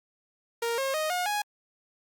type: tone with pitch steps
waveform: sawtooth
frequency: 466.2 / 538.6 / 622.3 / 719 / 830.7 Hz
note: A#4 / C#5 / D#5 / F#5 / G#5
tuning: 0 / -50 / 0 / -50 / 0 cents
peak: -23 dBFS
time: 0.62-1.42 s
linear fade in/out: 5 ms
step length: 160 ms
effects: Opus 48 kbps